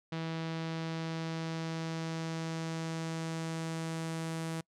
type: tone with low-pass filter sweep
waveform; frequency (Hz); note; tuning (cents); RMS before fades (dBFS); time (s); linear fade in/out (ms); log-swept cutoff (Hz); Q
sawtooth; 162.8; E3; -21; -37; 0.12-4.61; 5; 4000 to 9700; 1.3
effects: noise-tail reverb RT60 0.1 s tail -26 dB re dry